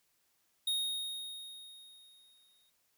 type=tone with exponential decay; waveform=square; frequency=3729 Hz; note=A#7; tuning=in tune; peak=-30 dBFS; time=0.67-2.7 s; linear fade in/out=5 ms; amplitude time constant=440 ms; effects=white hiss -75 dBFS RMS until 2.97 s

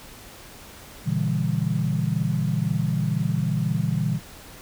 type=tone cluster; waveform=sine; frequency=118.1 / 142 / 164.1 / 198.8 Hz; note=A#2 / C#3 / E3 / G3; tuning=+23 / +42 / -8 / +25 cents; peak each=-27 / -26 / -25 / -29 dBFS; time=1.04-4.2 s; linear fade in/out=50 ms; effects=pink hiss -44 dBFS RMS until 4.61 s

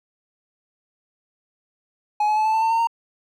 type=tone with pitch steps; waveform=triangle; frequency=841 / 852.2 / 863.6 / 875.2 / 886.9 / 898.8 / 910.8 / 923 Hz; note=G#5 / G#5 / A5 / A5 / A5 / A5 / A#5 / A#5; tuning=+22 / +44 / -33 / -9 / +14 / +37 / -40 / -17 cents; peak=-15 dBFS; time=2.2-2.872 s; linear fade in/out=5 ms; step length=84 ms; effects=none

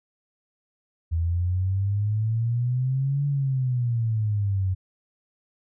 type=exponential two-way sweep; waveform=sine; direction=up then down; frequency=81.3 to 143.7 to 92.3 Hz; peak=-21 dBFS; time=1.11-4.75 s; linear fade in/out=20 ms; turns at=3.26 s; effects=none

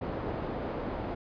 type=low-pass noise; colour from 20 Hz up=white; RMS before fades=-35 dBFS; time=0.01-1.15 s; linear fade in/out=10 ms; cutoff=600 Hz; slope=12 dB/octave; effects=resampled to 11025 Hz

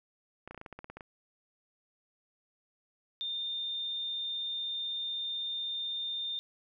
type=clicks; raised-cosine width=0.5 ms; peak=-29 dBFS; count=12; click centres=0.476 / 0.51 / 0.546 / 0.577 / 0.614 / 0.662 / 0.727 / 0.79 / 0.844 / 0.9 / 0.97 / 1.008 s
type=tone; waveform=sine; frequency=3618 Hz; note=A7; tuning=48 cents sharp; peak=-33 dBFS; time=3.21-6.39 s; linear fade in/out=0 ms
effects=none

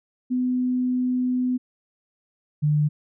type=tone pair in turn; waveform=sine; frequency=251.5 / 149.54 Hz; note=B3 / D3; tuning=+32 / +32 cents; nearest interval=major sixth; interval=900 cents; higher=first; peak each=-20 / -17 dBFS; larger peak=second; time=0.3-1.58 / 2.62-2.89 s; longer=first; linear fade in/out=20 ms; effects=none

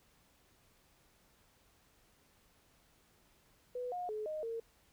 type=tone with pitch steps; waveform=sine; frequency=495.8 / 717 / 428 / 618 / 457.1 Hz; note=B4 / F5 / A4 / D#5 / A#4; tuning=+7 / +45 / -48 / -12 / -34 cents; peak=-37 dBFS; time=3.75-4.6 s; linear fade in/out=5 ms; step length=170 ms; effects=pink hiss -69 dBFS RMS until 4.92 s

